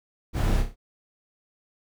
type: noise with echo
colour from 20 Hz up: brown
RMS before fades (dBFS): -24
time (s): 0.33-0.64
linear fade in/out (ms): 50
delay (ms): 30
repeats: 4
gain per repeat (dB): -6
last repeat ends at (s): 0.76
effects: none